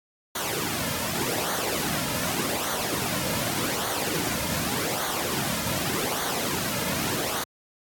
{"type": "noise with flanger", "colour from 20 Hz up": "pink", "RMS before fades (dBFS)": -28, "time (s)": [0.35, 7.44], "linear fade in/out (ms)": 5, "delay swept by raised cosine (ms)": [0.38, 2.68], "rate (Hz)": 0.85, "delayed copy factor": -0.6, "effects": ["high-pass 100 Hz 12 dB/octave", "AAC 64 kbps"]}